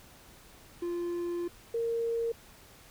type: tone pair in turn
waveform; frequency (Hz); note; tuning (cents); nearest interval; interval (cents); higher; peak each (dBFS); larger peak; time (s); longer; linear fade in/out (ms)
triangle / sine; 347.1 / 462.4; F4 / A#4; -11 / -14; perfect fourth; 497; second; -29 / -28; second; 0.82-1.48 / 1.74-2.32; first; 5
effects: pink hiss -55 dBFS RMS until 2.9 s